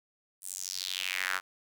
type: tone with high-pass filter sweep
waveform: square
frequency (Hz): 46.53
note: F#1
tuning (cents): +10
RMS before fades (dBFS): -35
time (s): 0.41-1.41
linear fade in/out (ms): 50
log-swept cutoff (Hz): 9800 to 1300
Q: 3.2
effects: none